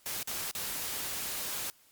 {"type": "noise with dropouts", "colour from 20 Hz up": "white", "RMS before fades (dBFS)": -36, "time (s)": [0.06, 1.7], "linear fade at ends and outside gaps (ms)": 0, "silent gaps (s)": [[0.229, 0.274], [0.511, 0.551]], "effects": ["white hiss -63 dBFS RMS until 1.91 s", "Opus 48 kbps"]}